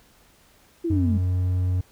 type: linear sweep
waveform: sine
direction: down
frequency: 349.2 to 196 Hz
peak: -22 dBFS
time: 0.84-1.18 s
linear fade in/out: 10 ms
type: tone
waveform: triangle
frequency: 91.1 Hz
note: F#2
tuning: 26 cents flat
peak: -18 dBFS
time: 0.9-1.81 s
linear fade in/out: 5 ms
effects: pink hiss -57 dBFS RMS until 1.91 s